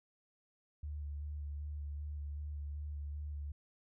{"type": "tone with vibrato", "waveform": "sine", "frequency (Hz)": 73.42, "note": "D2", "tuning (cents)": 0, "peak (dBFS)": -39, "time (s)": [0.83, 3.52], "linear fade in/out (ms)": 5, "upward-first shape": "square", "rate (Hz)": 2.6, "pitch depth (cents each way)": 18, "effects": []}